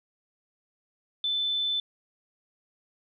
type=tone; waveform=sine; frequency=3520 Hz; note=A7; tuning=in tune; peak=-25 dBFS; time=1.24-1.8 s; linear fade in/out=2 ms; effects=none